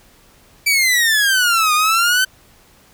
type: exponential two-way sweep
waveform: sawtooth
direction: down then up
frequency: 2333 to 1214 to 1541 Hz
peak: -9 dBFS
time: 0.66-2.25 s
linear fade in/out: 10 ms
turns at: 1.74 s
effects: pink hiss -50 dBFS RMS until 2.93 s